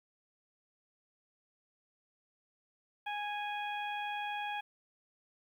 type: harmonic tone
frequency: 828 Hz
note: G#5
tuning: 5 cents flat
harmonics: 1 / 2 / 3 / 4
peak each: -37 / -43 / -43 / -47 dBFS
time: 3.06-4.61 s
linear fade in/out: 10 ms
effects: 11-bit